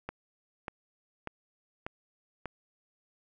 click train, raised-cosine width 0.5 ms, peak -21 dBFS, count 5, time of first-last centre 0.09-2.457 s, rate 1.69 Hz, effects none

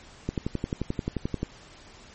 click train, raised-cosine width 3 ms, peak -14 dBFS, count 14, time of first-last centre 0.29-1.43 s, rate 11.4 Hz, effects pink hiss -50 dBFS RMS until 2.14 s + MP3 32 kbps

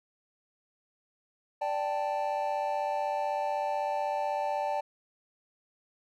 triangle chord, D suspended fourth, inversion none, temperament equal, 587.3 / 784 / 880 Hz, D5 / G5 / A5, 0 / 0 / 0 cents, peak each -31 dBFS, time 1.61-4.81 s, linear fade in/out 10 ms, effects none

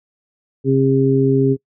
harmonic tone, 134.6 Hz, C3, 49 cents sharp, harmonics 1 / 2 / 3, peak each -16 / -16 / -16 dBFS, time 0.64-1.57 s, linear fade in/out 50 ms, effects noise-tail reverb RT60 0.1 s tail -23 dB re dry

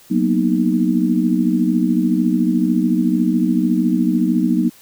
sine chord, B major seventh, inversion second, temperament equal, 185 / 233.1 / 246.9 / 311.1 Hz, F#3 / A#3 / B3 / D#4, 0 / 0 / 0 / 0 cents, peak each -19 dBFS, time 0.1-4.7 s, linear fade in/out 20 ms, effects white hiss -47 dBFS RMS until 4.81 s

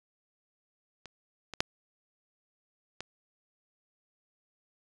clicks, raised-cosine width 0.2 ms, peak -27 / -22 / -7 / -20 dBFS, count 4, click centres 1.057 / 1.537 / 1.605 / 3.006 s, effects resampled to 22050 Hz

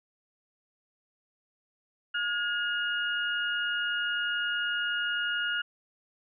sine tone cluster, 1432 / 1663 / 2858 Hz, F6 / G#6 / F7, +43 / +2 / +39 cents, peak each -29 / -37 / -33 dBFS, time 2.14-5.62 s, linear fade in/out 10 ms, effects none

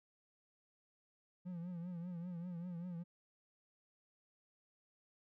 triangle tone with vibrato, 174.61 Hz, F3, in tune, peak -40 dBFS, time 1.45-3.04 s, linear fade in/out 20 ms, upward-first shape triangle, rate 5.1 Hz, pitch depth 96 cents each way, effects none

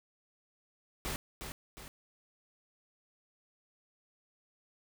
pink noise with echo, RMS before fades -37 dBFS, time 1.05-1.16 s, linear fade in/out 0 ms, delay 360 ms, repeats 2, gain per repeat -6 dB, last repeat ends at 1.88 s, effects none

